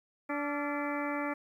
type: harmonic tone with a mistuned harmonic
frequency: 290 Hz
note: D4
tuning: 22 cents flat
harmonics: 1 / 2 / 3 / 4 / 5 / 6 / 7 / 8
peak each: -35 / -38 / -40 / -41 / -42 / -43 / -43 / -44 dBFS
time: 0.29-1.34 s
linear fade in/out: 10 ms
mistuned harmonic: 5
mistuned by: -86 cents
effects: 11-bit